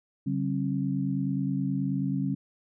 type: tone cluster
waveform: sine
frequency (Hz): 141.8 / 191.2 / 269.6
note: C#3 / G3 / C#4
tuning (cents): +40 / -43 / -48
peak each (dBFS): -30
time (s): 0.26-2.35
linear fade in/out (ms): 10
effects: none